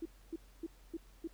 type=tone bursts; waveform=sine; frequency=329.6 Hz; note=E4; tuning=in tune; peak=-37 dBFS; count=5; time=0.02-1.275 s; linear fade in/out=5 ms; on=35 ms; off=270 ms; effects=added 45 Hz sine -58 dBFS peak until 1.33 s + pink hiss -66 dBFS RMS until 1.33 s